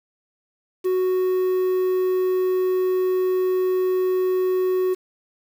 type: tone with quantisation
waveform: triangle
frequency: 370 Hz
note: F#4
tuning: in tune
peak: -16 dBFS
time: 0.84-4.95 s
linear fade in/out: 20 ms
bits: 7
effects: none